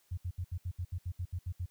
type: tone bursts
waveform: sine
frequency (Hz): 89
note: F2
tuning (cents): +33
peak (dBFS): -33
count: 12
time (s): 0.11-1.66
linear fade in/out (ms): 10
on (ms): 65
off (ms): 70
effects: white hiss -70 dBFS RMS until 1.7 s